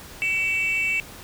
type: tone pair together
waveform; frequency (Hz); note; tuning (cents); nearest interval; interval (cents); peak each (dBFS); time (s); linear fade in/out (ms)
sine; 2270 / 2667; C#7 / E7; +41 / +20; minor third; 279; -23 / -21; 0.22-1; 0
effects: tanh soft clip ceiling -17 dBFS + pink hiss -42 dBFS RMS until 1.23 s